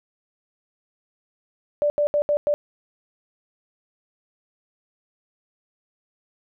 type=tone bursts at uneven times; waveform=sine; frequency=587.3 Hz; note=D5; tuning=in tune; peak=-17 dBFS; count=5; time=1.82-1.9 / 1.98-2.07 / 2.14-2.22 / 2.29-2.37 / 2.47-2.54 s; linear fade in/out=0 ms; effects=none